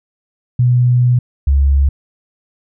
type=tone pair in turn; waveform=sine; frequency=123.47 / 69.3 Hz; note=B2 / C#2; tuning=0 / 0 cents; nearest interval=minor seventh; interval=1000 cents; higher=first; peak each=-8 dBFS; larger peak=neither; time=0.59-1.19 / 1.47-1.89 s; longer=first; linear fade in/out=5 ms; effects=none